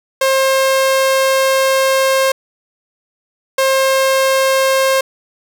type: tone pair in turn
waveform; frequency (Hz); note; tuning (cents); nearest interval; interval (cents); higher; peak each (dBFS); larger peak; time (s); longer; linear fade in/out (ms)
sawtooth; 533 / 533; C5 / C5; +32 / +32; unison; 0; neither; -7; neither; 0.21-2.32 / 3.58-5.01; first; 5
effects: none